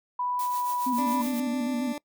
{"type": "tone with pitch glide", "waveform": "sine", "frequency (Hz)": [987.8, 981.5], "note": ["B5", "B5"], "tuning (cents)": [0, -11], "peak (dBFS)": -26, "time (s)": [0.19, 1.22], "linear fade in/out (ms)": 5, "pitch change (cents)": -11, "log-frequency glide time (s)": [0.43, 0.77]}
{"type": "noise with tremolo", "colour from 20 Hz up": "blue", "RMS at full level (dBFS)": -37, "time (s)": [0.39, 1.4], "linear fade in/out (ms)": 2, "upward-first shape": "triangle", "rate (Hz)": 7.2, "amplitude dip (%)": 70}
{"type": "tone with vibrato", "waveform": "sine", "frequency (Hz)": 247.7, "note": "B3", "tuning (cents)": 5, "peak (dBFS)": -26, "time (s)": [0.86, 1.93], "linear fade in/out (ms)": 10, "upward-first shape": "square", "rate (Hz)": 7.4, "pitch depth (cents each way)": 68}
{"type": "tone", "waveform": "20% pulse", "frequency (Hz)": 293.7, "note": "D4", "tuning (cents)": 0, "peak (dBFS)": -28, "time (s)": [0.98, 1.98], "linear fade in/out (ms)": 2}
{"effects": ["noise-tail reverb RT60 0.1 s tail -24 dB re dry"]}